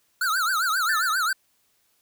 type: tone with vibrato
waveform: square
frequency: 1396.9 Hz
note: F6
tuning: in tune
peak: -22 dBFS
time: 0.21-1.33 s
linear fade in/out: 5 ms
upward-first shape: triangle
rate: 7.5 Hz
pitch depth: 230 cents each way
type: noise bursts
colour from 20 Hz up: violet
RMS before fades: -41 dBFS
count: 3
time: 0.21-1.09 s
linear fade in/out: 5 ms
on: 280 ms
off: 20 ms
type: tone with exponential decay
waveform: sine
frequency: 1760 Hz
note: A6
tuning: in tune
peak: -22 dBFS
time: 0.89-1.34 s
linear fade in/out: 5 ms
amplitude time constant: 97 ms
effects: white hiss -67 dBFS RMS until 2.01 s